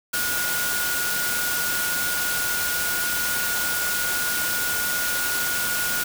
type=tone in noise; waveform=sine; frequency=1442 Hz; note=F#6; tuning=45 cents flat; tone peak=-26 dBFS; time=0.13-6.04 s; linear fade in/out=10 ms; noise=white; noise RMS=-26 dBFS; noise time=0.13-6.04 s; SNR=-3 dB; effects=none